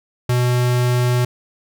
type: tone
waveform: square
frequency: 123.47 Hz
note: B2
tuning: in tune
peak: -15 dBFS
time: 0.29-1.25 s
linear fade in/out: 5 ms
effects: none